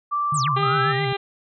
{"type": "tone with pitch glide", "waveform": "sine", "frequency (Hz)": [1170, 1313.3], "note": ["D6", "E6"], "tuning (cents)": [-7, -7], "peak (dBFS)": -20, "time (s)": [0.11, 0.93], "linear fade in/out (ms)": 20, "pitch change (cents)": 200, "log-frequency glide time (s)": [0.54, 0.79]}
{"type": "tone with vibrato", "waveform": "sine", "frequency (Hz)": 140, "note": "C#3", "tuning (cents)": 18, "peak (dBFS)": -24, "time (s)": [0.32, 1.13], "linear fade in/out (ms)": 5, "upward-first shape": "sine", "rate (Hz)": 7.5, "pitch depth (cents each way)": 160}
{"type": "linear two-way sweep", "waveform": "sine", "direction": "down then up", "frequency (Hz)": [8870, 987.8, 2063], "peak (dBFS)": -27, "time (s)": [0.34, 1.05], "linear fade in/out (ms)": 5, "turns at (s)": 0.49}
{"type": "harmonic tone", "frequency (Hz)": 398.8, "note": "G4", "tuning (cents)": 30, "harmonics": [1, 2, 3, 4, 5, 6, 7, 8, 9, 10], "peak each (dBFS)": [-26, -28, -33, -36, -35, -36, -36, -36, -40, -37], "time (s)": [0.56, 1.17], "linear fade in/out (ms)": 10}
{"effects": []}